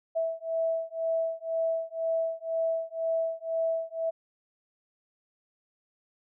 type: beating tone pair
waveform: sine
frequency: 654 / 656 Hz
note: E5 / E5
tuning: -14 / -9 cents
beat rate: 2 Hz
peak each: -30 dBFS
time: 0.15-4.11 s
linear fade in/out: 20 ms
effects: none